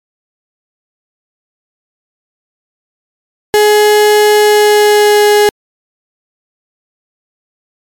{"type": "tone with pitch glide", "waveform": "35% pulse", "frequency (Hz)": [420.4, 416.3], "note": ["G#4", "G#4"], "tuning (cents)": [21, 4], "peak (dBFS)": -3, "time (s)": [3.54, 5.49], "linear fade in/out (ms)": 0, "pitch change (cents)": -17, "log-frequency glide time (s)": [4.37, 5.25], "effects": ["MP3 96 kbps"]}